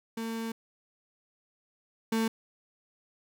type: tone pair in turn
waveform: 35% pulse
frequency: 226.5 / 224.3 Hz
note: A#3 / A3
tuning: -50 / +34 cents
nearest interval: unison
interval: 16 cents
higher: first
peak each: -31 / -24 dBFS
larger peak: second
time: 0.17-0.52 / 2.12-2.28 s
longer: first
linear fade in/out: 5 ms
effects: none